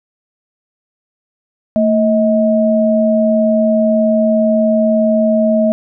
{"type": "tone pair together", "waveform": "sine", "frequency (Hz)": [224.2, 634], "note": ["A3", "D#5"], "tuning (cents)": [33, 32], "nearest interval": "octave + tritone", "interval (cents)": 1799, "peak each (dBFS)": -12, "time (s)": [1.76, 5.72], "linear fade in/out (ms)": 0, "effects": []}